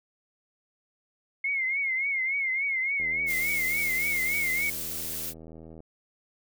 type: tone with vibrato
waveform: sine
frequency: 2148 Hz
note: C7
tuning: 45 cents sharp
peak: -25 dBFS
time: 1.44-4.7 s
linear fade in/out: 5 ms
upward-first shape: triangle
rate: 3.5 Hz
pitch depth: 99 cents each way
type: click train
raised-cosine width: 2 ms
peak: -33 dBFS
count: 227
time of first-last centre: 3-5.804 s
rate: 80.6 Hz
type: noise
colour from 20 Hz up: blue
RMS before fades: -34 dBFS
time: 3.26-5.34 s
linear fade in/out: 50 ms
effects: none